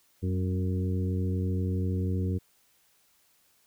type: harmonic tone with a mistuned harmonic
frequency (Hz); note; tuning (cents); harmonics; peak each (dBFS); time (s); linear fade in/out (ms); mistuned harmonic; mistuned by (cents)
92.4; F#2; -2; 1 / 2 / 3 / 4 / 5; -27 / -33 / -37 / -39 / -41; 0.22-2.39; 20; 2; +39
effects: white hiss -66 dBFS RMS until 3.66 s